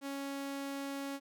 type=tone; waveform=sawtooth; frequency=277.2 Hz; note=C#4; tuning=in tune; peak=-34 dBFS; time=0.01-1.2 s; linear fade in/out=50 ms; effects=none